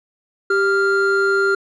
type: tone pair together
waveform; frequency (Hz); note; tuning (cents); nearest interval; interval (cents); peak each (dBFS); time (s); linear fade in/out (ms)
triangle; 392 / 1396.9; G4 / F6; 0 / 0; octave + minor seventh; 2200; -15; 0.5-1.55; 5
effects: resampled to 22050 Hz